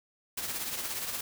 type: noise with tremolo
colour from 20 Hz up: white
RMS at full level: -33 dBFS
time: 0.37-1.21 s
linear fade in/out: 5 ms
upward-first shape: triangle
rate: 17 Hz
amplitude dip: 55%
effects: none